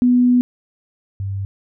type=tone pair in turn; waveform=sine; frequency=246.9 / 97.98 Hz; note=B3 / G2; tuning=0 / 0 cents; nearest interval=octave + major third; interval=1600 cents; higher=first; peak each=-10 / -21 dBFS; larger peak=first; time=0.02-0.41 / 1.2-1.45 s; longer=first; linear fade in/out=0 ms; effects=none